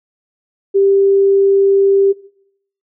sine tone, 393.7 Hz, G4, 8 cents sharp, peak -8 dBFS, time 0.74-2.13 s, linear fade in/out 20 ms, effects noise-tail reverb RT60 0.7 s tail -20 dB re dry

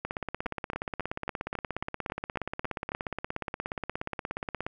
two click trains, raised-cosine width 0.5 ms, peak -18 / -17 dBFS, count 10 / 79, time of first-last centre 0.46-2.919 / 0.05-4.665 s, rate 3.66 / 16.9 Hz, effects none

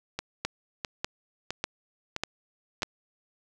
two click trains, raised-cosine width 0.2 ms, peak -11 / -14 dBFS, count 5 / 5, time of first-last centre 0.45-2.831 / 0.19-2.822 s, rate 1.68 / 1.52 Hz, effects none

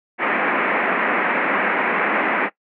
white band-pass noise, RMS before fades -20 dBFS, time 0.18-2.5 s, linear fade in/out 50 ms, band 190 to 2300 Hz, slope 48 dB/octave, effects noise-tail reverb RT60 0.1 s tail -19 dB re dry

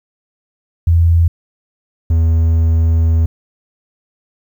sine / triangle tone pair in turn, 84.1 / 81.71 Hz, E2 / E2, +35 / -15 cents, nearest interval unison, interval 50 cents, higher first, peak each -7 dBFS, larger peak neither, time 0.87-1.28 / 2.1-3.26 s, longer second, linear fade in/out 5 ms, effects 8-bit

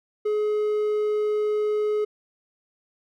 triangle tone, 422.7 Hz, G#4, 31 cents sharp, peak -19 dBFS, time 0.25-2.05 s, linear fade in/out 10 ms, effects none

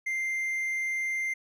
triangle tone, 2093 Hz, C7, in tune, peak -26 dBFS, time 0.06-1.34 s, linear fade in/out 10 ms, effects none

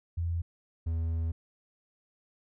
sine / triangle tone pair in turn, 84.8 / 82.01 Hz, E2 / E2, +50 / -8 cents, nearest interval minor second, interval 58 cents, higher first, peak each -28 / -26 dBFS, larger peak second, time 0.17-0.42 / 0.86-1.32 s, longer second, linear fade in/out 10 ms, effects none

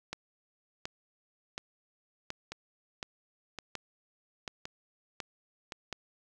two click trains, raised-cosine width 0.2 ms, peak -22 / -19 dBFS, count 4 / 9, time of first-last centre 2.52-5.722 / 0.13-5.927 s, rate 0.937 / 1.38 Hz, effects none

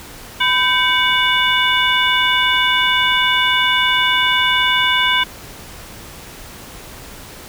sine tone cluster, 1003 / 1552 / 2240 / 2918 / 3514 Hz, B5 / G6 / C#7 / F#7 / A7, +26 / -18 / +18 / -25 / -3 cents, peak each -19 dBFS, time 0.4-5.24 s, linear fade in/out 10 ms, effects pink hiss -36 dBFS RMS until 7.48 s

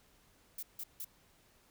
violet noise bursts, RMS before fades -42 dBFS, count 3, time 0.58-1.047 s, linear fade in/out 5 ms, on 49 ms, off 160 ms, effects pink hiss -67 dBFS RMS until 1.7 s

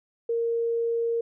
sine tone, 464 Hz, A#4, 8 cents flat, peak -23 dBFS, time 0.29-1.21 s, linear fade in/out 5 ms, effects none

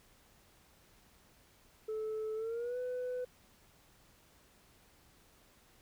sine tone with pitch glide, 435.1 to 499.8 Hz, A4 to B4, -19 to +21 cents, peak -33 dBFS, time 1.88-3.25 s, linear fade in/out 10 ms, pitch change +240 cents, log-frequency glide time 2.35-2.78 s, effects tanh soft clip ceiling -34 dBFS + pink hiss -65 dBFS RMS until 5.81 s

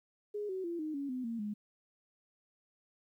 sine tone with pitch steps, 415.3 / 376.5 / 341.2 / 309.3 / 280.4 / 254.2 / 230.4 / 208.9 Hz, G#4 / F#4 / F4 / D#4 / C#4 / C4 / A#3 / G#3, 0 / +30 / -40 / -10 / +20 / -50 / -20 / +10 cents, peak -35 dBFS, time 0.34-1.54 s, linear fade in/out 10 ms, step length 150 ms, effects 12-bit

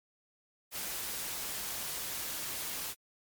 white noise, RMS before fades -38 dBFS, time 0.71-2.95 s, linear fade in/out 50 ms, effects MP3 96 kbps

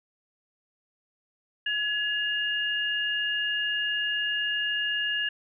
sine tone pair together, 1686.5 / 2834 Hz, G#6 / F7, +26 / +25 cents, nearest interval major sixth, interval 899 cents, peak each -28 dBFS, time 1.66-5.29 s, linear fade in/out 5 ms, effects none

